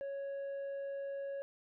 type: tone with tanh clipping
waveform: sine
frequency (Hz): 554.4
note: C#5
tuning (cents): 0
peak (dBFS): -39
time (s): 0.01-1.42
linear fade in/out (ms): 0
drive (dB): 4
effects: none